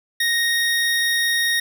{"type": "tone", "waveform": "25% pulse", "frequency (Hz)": 1864.7, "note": "A#6", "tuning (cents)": 0, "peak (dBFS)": -14, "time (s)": [0.2, 1.6], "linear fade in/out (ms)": 5, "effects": []}